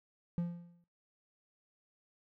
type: tone with exponential decay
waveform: triangle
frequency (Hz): 172.7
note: F3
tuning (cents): -19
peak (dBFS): -27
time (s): 0.38-0.84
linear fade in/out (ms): 0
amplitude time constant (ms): 99
effects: noise-tail reverb RT60 0.3 s tail -23 dB re dry